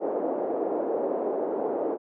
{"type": "band-pass noise", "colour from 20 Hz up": "white", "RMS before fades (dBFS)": -28, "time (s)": [0, 1.98], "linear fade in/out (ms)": 50, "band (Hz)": [320, 600], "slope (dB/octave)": 24, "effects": []}